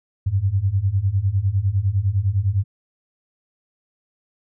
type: beating tone pair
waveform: sine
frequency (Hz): 92.5 / 102.4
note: F#2 / G#2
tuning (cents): 0 / -24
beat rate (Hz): 9.9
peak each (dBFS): -21 / -19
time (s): 0.26-2.64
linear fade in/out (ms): 10
effects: none